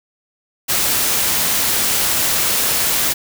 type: noise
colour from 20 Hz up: white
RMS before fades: -17 dBFS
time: 0.68-3.14 s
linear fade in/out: 20 ms
effects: none